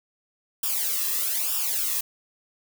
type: noise with flanger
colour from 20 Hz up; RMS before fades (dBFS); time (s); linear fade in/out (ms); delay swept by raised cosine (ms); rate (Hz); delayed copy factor
blue; -26; 0.63-2.01; 5; 0.47 to 1.37; 1.1; -0.9
effects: none